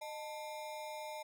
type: ring-modulated tone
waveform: square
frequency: 750 Hz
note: F#5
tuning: 23 cents sharp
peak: -40 dBFS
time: 0.01-1.23 s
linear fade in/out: 10 ms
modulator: 136 Hz
effects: none